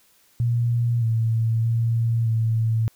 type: tone with pitch steps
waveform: sine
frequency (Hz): 118.6 / 113.3 / 115.4 / 112.6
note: A#2 / A#2 / A#2 / A2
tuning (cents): +30 / -49 / -17 / +40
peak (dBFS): -18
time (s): 0.4-2.88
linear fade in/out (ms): 0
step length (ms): 620
effects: white hiss -59 dBFS RMS until 2.95 s